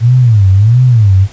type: tone with vibrato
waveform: sine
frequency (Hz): 110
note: A2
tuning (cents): 0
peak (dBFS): -3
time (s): 0-1.28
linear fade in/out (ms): 50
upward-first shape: sine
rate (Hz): 1.5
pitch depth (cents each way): 260
effects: pink hiss -36 dBFS RMS until 1.32 s + resampled to 16000 Hz